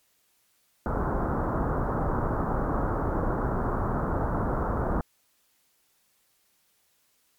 pink low-pass noise, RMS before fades -27 dBFS, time 0.86-5.01 s, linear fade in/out 2 ms, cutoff 1400 Hz, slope 48 dB/octave, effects white hiss -68 dBFS RMS until 7.38 s + MP3 96 kbps

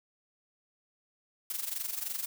blue noise with amplitude modulation, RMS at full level -33 dBFS, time 1.5-2.26 s, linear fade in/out 2 ms, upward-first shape sine, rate 23.3 Hz, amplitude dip 75%, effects none

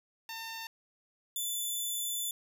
10% pulse tone pair in turn, 904 / 3503 Hz, A5 / A7, +47 / -8 cents, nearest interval octave + major seventh, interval 2345 cents, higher second, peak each -31 / -25 dBFS, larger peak second, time 0.29-0.67 / 1.36-2.31 s, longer second, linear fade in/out 2 ms, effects none

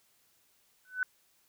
sine tone with exponential growth, 1500 Hz, F#6, 23 cents sharp, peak -24 dBFS, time 0.85-1.03 s, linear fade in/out 1 ms, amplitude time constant 38 ms, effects white hiss -69 dBFS RMS until 1.48 s

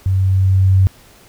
sine tone with level ramp, 95 Hz, F#2, 46 cents sharp, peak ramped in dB -12 to -7 dBFS, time 0.06-0.87 s, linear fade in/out 0 ms, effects pink hiss -46 dBFS RMS until 1.28 s

